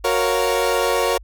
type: chord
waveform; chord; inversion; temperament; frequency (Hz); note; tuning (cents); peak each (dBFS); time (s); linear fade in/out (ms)
30% pulse; Gb major seventh; none; equal; 370 / 466.2 / 554.4 / 698.5; Gb4 / Bb4 / Db5 / F5; 0 / 0 / 0 / 0; -22 / -18 / -19 / -24; 0.04-1.18; 10
effects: added 50 Hz sine -39 dBFS peak until 1.23 s